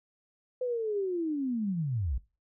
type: linear sweep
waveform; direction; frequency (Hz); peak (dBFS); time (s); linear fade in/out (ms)
sine; down; 510 to 51.91; -28; 0.61-2.18; 5
effects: noise-tail reverb RT60 0.3 s tail -18 dB re dry